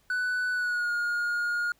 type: tone with pitch glide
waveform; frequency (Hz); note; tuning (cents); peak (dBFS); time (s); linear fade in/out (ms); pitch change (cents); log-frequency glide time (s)
triangle; 1491 to 1427.8; F#6 to F6; +13 to +38; -24; 0.1-1.72; 2; -75; 0.52-0.92
effects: pink hiss -66 dBFS RMS until 1.79 s